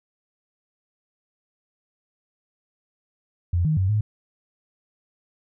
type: tone with pitch steps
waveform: sine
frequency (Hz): 87.1 / 155.6 / 94.7 / 106.4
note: F2 / D#3 / F#2 / G#2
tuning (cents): -4 / 0 / +41 / +42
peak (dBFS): -18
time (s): 3.53-4.01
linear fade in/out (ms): 5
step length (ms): 120
effects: none